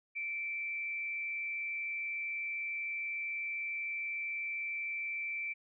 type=tone with frequency modulation; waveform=sine; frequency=2332 Hz; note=D7; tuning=13 cents flat; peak=-35 dBFS; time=0.15-5.54 s; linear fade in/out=20 ms; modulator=151 Hz; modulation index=0.32; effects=none